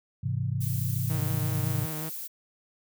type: chord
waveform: sine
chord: Ab augmented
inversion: none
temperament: equal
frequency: 103.83 / 130.81 / 164.81 Hz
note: Ab2 / C3 / E3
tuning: 0 / 0 / 0 cents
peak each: -30 / -29 / -35 dBFS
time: 0.23-1.86 s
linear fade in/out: 10 ms
type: noise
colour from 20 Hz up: violet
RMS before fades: -37 dBFS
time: 0.6-2.28 s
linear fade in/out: 20 ms
type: tone with vibrato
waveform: sawtooth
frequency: 155.56 Hz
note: D#3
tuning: in tune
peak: -30 dBFS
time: 1.09-2.1 s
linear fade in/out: 20 ms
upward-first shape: square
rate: 5.4 Hz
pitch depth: 25 cents each way
effects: none